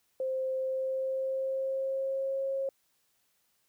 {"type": "tone with pitch glide", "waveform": "sine", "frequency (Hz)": [523.3, 540.8], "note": ["C5", "C#5"], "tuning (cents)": [0, -43], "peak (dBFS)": -29, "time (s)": [0.2, 2.69], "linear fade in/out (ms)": 2, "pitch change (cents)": 57, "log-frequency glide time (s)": [0.54, 2.46], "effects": ["white hiss -73 dBFS RMS until 3.68 s"]}